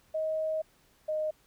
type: tone pair in turn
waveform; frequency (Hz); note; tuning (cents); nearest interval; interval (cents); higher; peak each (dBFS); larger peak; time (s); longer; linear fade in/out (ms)
sine; 630 / 618.5; D#5 / D#5; +21 / -10; unison; 31; first; -28; neither; 0.14-0.62 / 1.08-1.31; first; 10
effects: pink hiss -65 dBFS RMS until 1.46 s